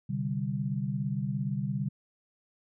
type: chord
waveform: sine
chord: C suspended second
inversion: none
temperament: equal with one note detuned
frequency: 129.46 / 146.83 / 196 Hz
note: C3 / D3 / G3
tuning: -18 / 0 / 0 cents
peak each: -33 dBFS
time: 0.09-1.89 s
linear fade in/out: 10 ms
effects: none